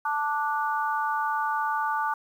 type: harmonic tone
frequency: 293.7 Hz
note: D4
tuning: in tune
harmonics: 3 / 4 / 5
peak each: -27 / -29 / -31 dBFS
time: 0.05-2.14 s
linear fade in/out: 5 ms
effects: 9-bit